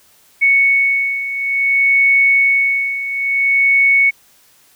sine beating tone pair, 2217 / 2217.57 Hz, C#7 / C#7, 0 / 0 cents, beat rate 0.57 Hz, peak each -17 / -12 dBFS, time 0.41-4.11 s, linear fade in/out 20 ms, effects white hiss -51 dBFS RMS until 4.75 s

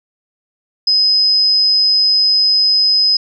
sine tone, 5050 Hz, D#8, 25 cents sharp, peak -9 dBFS, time 0.87-3.17 s, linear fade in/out 5 ms, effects none

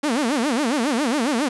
sawtooth tone with vibrato, 261.6 Hz, C4, in tune, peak -15 dBFS, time 0.03-1.49 s, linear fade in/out 10 ms, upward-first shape sine, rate 7.3 Hz, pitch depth 280 cents each way, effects resampled to 24000 Hz + 8-bit

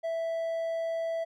triangle tone, 659.3 Hz, E5, in tune, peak -27 dBFS, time 0.03-1.25 s, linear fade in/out 20 ms, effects none

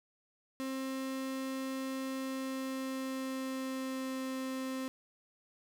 35% pulse tone with pitch glide, 265.1 to 262.2 Hz, C4 to C4, +23 to +4 cents, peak -34 dBFS, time 0.6-4.88 s, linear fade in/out 0 ms, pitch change -19 cents, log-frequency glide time 2.15-4.31 s, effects none

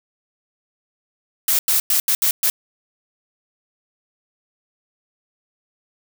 blue noise bursts at uneven times, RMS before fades -17 dBFS, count 6, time 1.48-1.59 / 1.68-1.8 / 1.9-2 / 2.08-2.15 / 2.22-2.31 / 2.43-2.5 s, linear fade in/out 2 ms, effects none

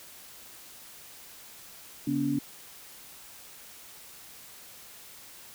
sine tone cluster, 140.9 / 243.2 / 285.1 Hz, C#3 / B3 / C#4, +29 / -26 / +49 cents, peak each -34 / -31 / -27 dBFS, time 2.07-2.39 s, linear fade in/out 5 ms, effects white hiss -49 dBFS RMS until 5.54 s

